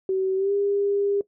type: tone with pitch glide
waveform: sine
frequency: 380 to 402.4 Hz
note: F#4 to G4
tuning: +46 to +45 cents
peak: -20 dBFS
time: 0.09-1.21 s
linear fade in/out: 2 ms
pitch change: +99 cents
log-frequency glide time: 0.36-0.52 s
effects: noise-tail reverb RT60 0.1 s tail -18 dB re dry